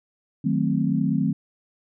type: chord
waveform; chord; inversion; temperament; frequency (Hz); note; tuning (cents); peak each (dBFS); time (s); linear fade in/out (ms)
sine; D# diminished seventh; none; equal; 155.56 / 185 / 220 / 261.6; D#3 / F#3 / A3 / C4; 0 / 0 / 0 / 0; -25; 0.44-1.33; 10
effects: none